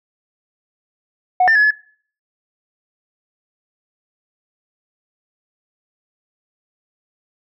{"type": "tone with pitch steps", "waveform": "sine", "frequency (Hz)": [733, 1791, 1694, 1711], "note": ["F#5", "A6", "G#6", "A6"], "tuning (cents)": [-16, 30, 34, -49], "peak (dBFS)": -8, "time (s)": [1.4, 1.708], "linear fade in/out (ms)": 5, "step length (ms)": 77, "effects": ["noise-tail reverb RT60 0.5 s tail -22 dB re dry", "tanh soft clip ceiling -7 dBFS"]}